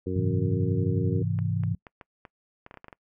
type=harmonic tone; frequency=92.5 Hz; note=F#2; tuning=in tune; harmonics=1 / 2 / 3 / 4 / 5; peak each=-32 / -34 / -33 / -33 / -34 dBFS; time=0.06-1.23 s; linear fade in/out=10 ms
type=chord; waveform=sine; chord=Ab augmented; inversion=none; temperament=equal; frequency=103.83 / 130.81 / 164.81 Hz; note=Ab2 / C3 / E3; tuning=0 / 0 / 0 cents; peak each=-27 / -31 / -29 dBFS; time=0.16-1.75 s; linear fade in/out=5 ms
type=clicks; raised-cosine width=0.5 ms; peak=-28 dBFS; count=12; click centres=1.389 / 1.636 / 1.868 / 2.012 / 2.252 / 2.664 / 2.711 / 2.742 / 2.773 / 2.844 / 2.883 / 2.928 s
effects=noise-tail reverb RT60 0.1 s tail -24 dB re dry